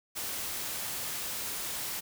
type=noise; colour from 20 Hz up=white; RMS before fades=-36 dBFS; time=0.15-2.01 s; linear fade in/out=20 ms; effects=none